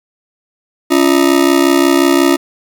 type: ring-modulated tone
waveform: 40% pulse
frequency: 312.2 Hz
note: D#4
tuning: 6 cents sharp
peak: -4 dBFS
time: 0.9-2.37 s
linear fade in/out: 20 ms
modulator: 32.8 Hz
effects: 7-bit